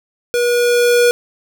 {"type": "tone with level ramp", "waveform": "square", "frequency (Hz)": 482.2, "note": "B4", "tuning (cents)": -41, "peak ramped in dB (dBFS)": [-14, -9], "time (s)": [0.34, 1.11], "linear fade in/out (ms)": 0, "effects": []}